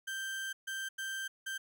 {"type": "tone bursts at uneven times", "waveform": "35% pulse", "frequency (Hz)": 1568, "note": "G6", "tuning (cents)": 0, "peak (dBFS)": -35, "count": 4, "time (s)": [[0.07, 0.53], [0.67, 0.89], [0.98, 1.28], [1.46, 1.58]], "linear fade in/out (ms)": 10, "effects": []}